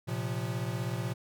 square chord, Bb suspended second, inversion none, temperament equal with one note detuned, 114.67 / 130.81 / 174.61 Hz, Bb2 / C3 / F3, -28 / 0 / 0 cents, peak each -35 / -37 / -39 dBFS, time 0.07-1.14 s, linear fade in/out 20 ms, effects none

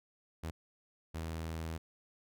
sawtooth tone bursts at uneven times, 81 Hz, E2, 30 cents flat, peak -34 dBFS, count 2, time 0.43-0.51 / 1.14-1.78 s, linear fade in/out 10 ms, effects none

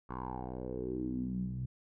10% pulse tone with low-pass filter sweep, 62.9 Hz, B1, 32 cents sharp, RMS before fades -38 dBFS, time 0.09-1.66 s, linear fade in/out 10 ms, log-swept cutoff 1200 to 130 Hz, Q 5.7, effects none

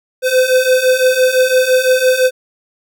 square beating tone pair, 508 / 513.9 Hz, B4 / C5, +49 / -31 cents, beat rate 5.9 Hz, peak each -15 / -12 dBFS, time 0.22-2.31 s, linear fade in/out 50 ms, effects none

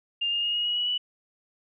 sine tone with pitch steps, 2806 / 2830 / 2855 / 2880 / 2905 / 2930 / 2956 Hz, F7 / F7 / F7 / F#7 / F#7 / F#7 / F#7, +8 / +22 / +37 / -47 / -32 / -18 / -2 cents, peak -24 dBFS, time 0.21-0.98 s, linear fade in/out 10 ms, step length 110 ms, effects none

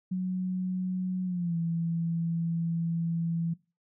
sine tone with pitch glide, 184.2 to 166.97 Hz, F#3 to E3, -7 to +23 cents, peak -27 dBFS, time 0.11-3.54 s, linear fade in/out 10 ms, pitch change -170 cents, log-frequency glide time 1.25-1.56 s, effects noise-tail reverb RT60 0.3 s tail -21 dB re dry

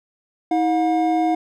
triangle tone pair together, 320.7 / 720 Hz, E4 / F#5, -48 / -47 cents, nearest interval octave + major second, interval 1401 cents, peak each -17 dBFS, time 0.51-1.35 s, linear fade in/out 5 ms, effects none

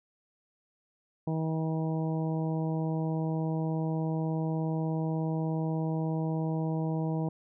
harmonic tone, 159.8 Hz, D#3, 47 cents sharp, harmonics 1 / 2 / 3 / 4 / 5 / 6, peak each -29 / -35 / -39 / -41 / -43 / -45 dBFS, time 1.27-7.29 s, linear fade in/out 5 ms, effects none

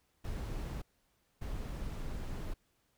brown noise bursts at uneven times, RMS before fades -39 dBFS, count 2, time 0.24-0.82 / 1.41-2.54 s, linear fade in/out 10 ms, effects pink hiss -75 dBFS RMS until 2.97 s

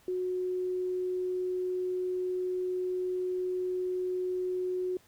sine tone, 366 Hz, F#4, 19 cents flat, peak -29 dBFS, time 0.08-4.97 s, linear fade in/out 2 ms, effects pink hiss -62 dBFS RMS until 5.07 s

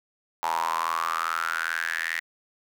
square tone with high-pass filter sweep, 41.2 Hz, E1, in tune, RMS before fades -28 dBFS, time 0.43-2.2 s, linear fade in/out 0 ms, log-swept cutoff 890 to 1900 Hz, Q 8.5, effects none

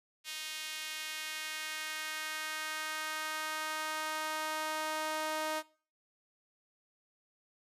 sawtooth tone with high-pass filter sweep, 311.1 Hz, D#4, in tune, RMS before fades -38 dBFS, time 0.24-5.63 s, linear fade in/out 50 ms, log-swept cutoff 2900 to 700 Hz, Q 1.3, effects noise-tail reverb RT60 0.4 s tail -21 dB re dry + resampled to 32000 Hz

